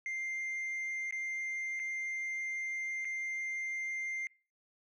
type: tone with dropouts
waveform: sine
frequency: 2098 Hz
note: C7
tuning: 4 cents sharp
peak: -32 dBFS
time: 0.06-4.27 s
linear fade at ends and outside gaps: 1 ms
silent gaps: 1.109-1.124 / 1.794-1.798 / 3.047-3.052 s
effects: noise-tail reverb RT60 0.4 s tail -26 dB re dry + tanh soft clip ceiling -34 dBFS